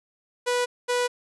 sawtooth tone pair in turn, 490.7 / 490.7 Hz, B4 / B4, -11 / -11 cents, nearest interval unison, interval 0 cents, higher neither, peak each -18 dBFS, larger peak neither, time 0.46-0.66 / 0.88-1.08 s, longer neither, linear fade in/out 20 ms, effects resampled to 24000 Hz

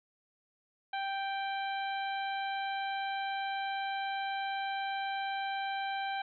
harmonic tone with a mistuned harmonic, 784 Hz, G5, in tune, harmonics 1 / 2 / 3 / 4 / 5, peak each -34 / -40 / -44 / -46 / -48 dBFS, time 0.93-6.22 s, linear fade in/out 5 ms, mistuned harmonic 5, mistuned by +17 cents, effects none

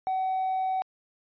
triangle tone, 755 Hz, F#5, 35 cents sharp, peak -22 dBFS, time 0.07-0.82 s, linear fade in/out 0 ms, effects tanh soft clip ceiling -21 dBFS + resampled to 11025 Hz

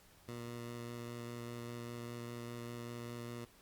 15% pulse tone with vibrato, 119 Hz, A#2, 36 cents sharp, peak -37 dBFS, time 0.28-3.45 s, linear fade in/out 5 ms, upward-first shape square, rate 5 Hz, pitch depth 9 cents each way, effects pink hiss -64 dBFS RMS until 3.61 s + Opus 48 kbps

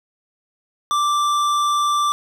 sine tone with tanh clipping, 1174.7 Hz, D6, in tune, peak -18 dBFS, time 0.91-2.12 s, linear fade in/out 0 ms, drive 15 dB, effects none

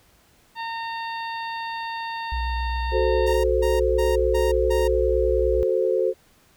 harmonic tone, 915 Hz, A#5, 32 cents flat, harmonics 1 / 2 / 3 / 4 / 5, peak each -29 / -35 / -39 / -41 / -43 dBFS, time 0.55-3.38 s, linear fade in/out 50 ms
sine tone with vibrato, 60.8 Hz, B1, 26 cents flat, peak -24 dBFS, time 2.32-5.63 s, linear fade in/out 0 ms, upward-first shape sine, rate 7.4 Hz, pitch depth 34 cents each way
sine chord, F# diminished, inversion none, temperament equal, 370 / 440 / 523.3 Hz, F#4 / A4 / C5, 0 / 0 / 0 cents, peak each -23 dBFS, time 2.91-6.14 s, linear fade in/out 50 ms
sawtooth tone bursts, 930 Hz, A#5, 4 cents flat, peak -25 dBFS, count 5, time 3.26-4.88 s, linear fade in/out 10 ms, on 180 ms, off 180 ms
effects pink hiss -58 dBFS RMS until 6.56 s

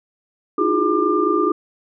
sine tone cluster, 305.6 / 330.2 / 359.2 / 415.5 / 1195 Hz, D#4 / E4 / F4 / G#4 / D6, -31 / +3 / +49 / +1 / +30 cents, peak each -23 / -23 / -21 / -21 / -20 dBFS, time 0.58-1.52 s, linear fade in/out 5 ms, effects none

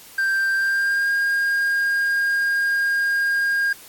triangle tone with pitch glide, 1576 to 1617.5 Hz, G6 to G#6, +9 to -46 cents, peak -16 dBFS, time 0.18-3.73 s, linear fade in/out 5 ms, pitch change +45 cents, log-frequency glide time 0.55-1.1 s, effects white hiss -44 dBFS RMS until 3.88 s + AAC 64 kbps

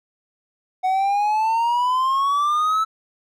triangle exponential sweep, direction up, 740 to 1318 Hz, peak -15 dBFS, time 0.83-2.85 s, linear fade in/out 20 ms, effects none

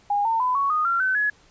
sine tone with pitch steps, 816 / 905.4 / 1004.6 / 1114.7 / 1236.8 / 1372.3 / 1522.7 / 1689.6 Hz, G#5 / A5 / B5 / C#6 / D#6 / F6 / F#6 / G#6, -31 / +49 / +29 / +9 / -11 / -31 / +49 / +29 cents, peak -19 dBFS, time 0.1-1.3 s, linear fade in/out 5 ms, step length 150 ms, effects pink hiss -56 dBFS RMS until 1.5 s + resampled to 16000 Hz

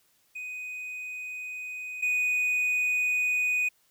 triangle tone pair in turn, 2496 / 2484 Hz, D#7 / D#7, +5 / -3 cents, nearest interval unison, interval 8 cents, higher first, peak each -33 / -22 dBFS, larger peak second, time 0.35-2.02 / 2.02-3.69 s, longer neither, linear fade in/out 10 ms, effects white hiss -67 dBFS RMS until 3.9 s

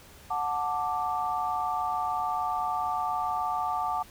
sine chord, D major, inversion first, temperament just, 734.2 / 881 / 1174.7 Hz, F#5 / A5 / D6, -14 / +2 / 0 cents, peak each -31 dBFS, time 0.3-4.03 s, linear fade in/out 10 ms, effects added 75 Hz sine -55 dBFS peak until 4.1 s + pink hiss -52 dBFS RMS until 4.1 s

